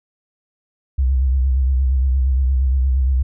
sine tone with vibrato, 65.41 Hz, C2, in tune, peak -13 dBFS, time 0.98-3.23 s, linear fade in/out 10 ms, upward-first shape sine, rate 8.6 Hz, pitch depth 74 cents each way, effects none

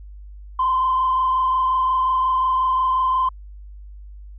sine tone with frequency modulation, 1034 Hz, C6, 21 cents flat, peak -15 dBFS, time 0.59-3.29 s, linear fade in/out 5 ms, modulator 25.6 Hz, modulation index 0.86, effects tanh soft clip ceiling -12 dBFS + added 50 Hz sine -36 dBFS peak until 4.38 s

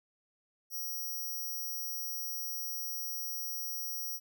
5% pulse tone, 5700 Hz, F8, 34 cents sharp, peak -30 dBFS, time 0.7-4.2 s, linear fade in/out 50 ms, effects none

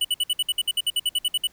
square tone bursts, 2960 Hz, F#7, in tune, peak -20 dBFS, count 16, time 0.01-1.472 s, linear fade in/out 5 ms, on 37 ms, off 58 ms, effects pink hiss -58 dBFS RMS until 1.52 s

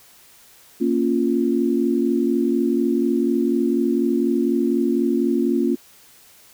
sine chord, Bb minor, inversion none, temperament equal, 233.1 / 277.2 / 349.2 Hz, Bb3 / Db4 / F4, 0 / 0 / 0 cents, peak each -21 dBFS, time 0.8-5.76 s, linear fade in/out 20 ms, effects white hiss -50 dBFS RMS until 6.53 s

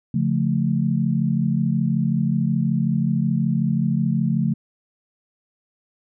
sine chord, Db augmented, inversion none, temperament equal with one note detuned, 141.26 / 174.61 / 220 Hz, Db3 / F3 / A3, +33 / 0 / 0 cents, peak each -22 dBFS, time 0.14-4.54 s, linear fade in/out 5 ms, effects none

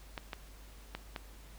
clicks, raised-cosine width 0.3 ms, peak -22 dBFS, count 4, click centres 0.178 / 0.332 / 0.95 / 1.162 s, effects added 50 Hz sine -51 dBFS peak until 1.58 s + pink hiss -58 dBFS RMS until 1.58 s

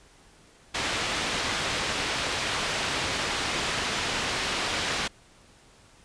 white low-pass noise, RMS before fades -29 dBFS, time 0.74-5.08 s, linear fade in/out 10 ms, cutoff 3700 Hz, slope 12 dB/octave, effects pink hiss -56 dBFS RMS until 6.04 s + resampled to 22050 Hz

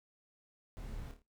brown noise with echo, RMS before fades -45 dBFS, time 0.77-1.11 s, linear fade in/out 0 ms, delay 27 ms, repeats 4, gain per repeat -6 dB, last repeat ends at 1.218 s, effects noise-tail reverb RT60 0.2 s tail -19 dB re dry

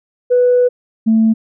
sine tone pair in turn, 493.9 / 222.4 Hz, B4 / A3, 0 / +19 cents, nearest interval octave + major second, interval 1381 cents, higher first, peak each -7 dBFS, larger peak neither, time 0.3-0.69 / 1.06-1.34 s, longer first, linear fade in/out 20 ms, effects tanh soft clip ceiling -4 dBFS

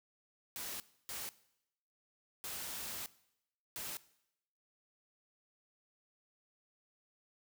white noise bursts at uneven times, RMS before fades -43 dBFS, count 4, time 0.56-0.8 / 1.09-1.29 / 2.44-3.06 / 3.76-3.97 s, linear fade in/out 0 ms, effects noise-tail reverb RT60 0.8 s tail -19 dB re dry

